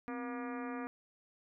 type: harmonic tone with a mistuned harmonic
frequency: 239.4 Hz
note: A#3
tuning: 46 cents sharp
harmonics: 1 / 2 / 3 / 4 / 5 / 6 / 7 / 8 / 9 / 10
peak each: -40 / -46 / -48 / -51 / -48 / -53 / -53 / -55 / -58 / -57 dBFS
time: 0.08-0.87 s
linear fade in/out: 0 ms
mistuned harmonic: 1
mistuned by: +140 cents
effects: none